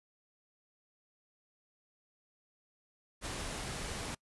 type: noise with ADSR envelope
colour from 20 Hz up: pink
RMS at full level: -38 dBFS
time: 3.21-4.15 s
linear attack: 48 ms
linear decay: 11 ms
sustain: -2 dB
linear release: 7 ms
effects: noise-tail reverb RT60 0.1 s tail -25 dB re dry + resampled to 24000 Hz